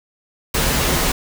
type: noise with comb filter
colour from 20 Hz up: pink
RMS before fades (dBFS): -18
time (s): 0.54-1.12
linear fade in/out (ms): 5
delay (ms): 9.9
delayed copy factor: -0.5
effects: none